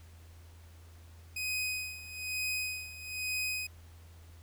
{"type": "tone with tremolo", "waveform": "sawtooth", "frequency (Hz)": 2507, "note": "D#7", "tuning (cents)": 12, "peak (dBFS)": -28, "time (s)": [1.36, 3.67], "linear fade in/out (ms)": 5, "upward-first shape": "sine", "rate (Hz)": 1.1, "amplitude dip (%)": 80, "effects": ["added 83 Hz sine -51 dBFS peak until 4.42 s", "pink hiss -62 dBFS RMS until 4.42 s"]}